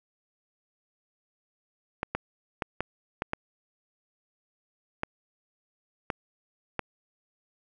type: clicks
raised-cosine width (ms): 0.5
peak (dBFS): -13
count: 9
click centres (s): 2.031 / 2.15 / 2.622 / 2.806 / 3.221 / 3.334 / 5.034 / 6.102 / 6.793
effects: none